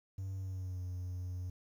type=tone with pitch glide; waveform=triangle; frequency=95.9 to 90.52 Hz; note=G2 to F#2; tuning=-37 to -37 cents; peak=-35 dBFS; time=0.18-1.5 s; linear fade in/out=5 ms; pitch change=-100 cents; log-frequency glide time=0.35-0.83 s; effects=tanh soft clip ceiling -31 dBFS + 11-bit